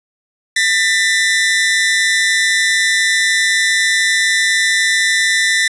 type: tone pair together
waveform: sawtooth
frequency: 1790 / 1982.8 Hz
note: A6 / B6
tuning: +29 / +6 cents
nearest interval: major second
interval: 177 cents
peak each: -11 dBFS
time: 0.56-5.68 s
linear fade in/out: 5 ms
effects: resampled to 24000 Hz + 7-bit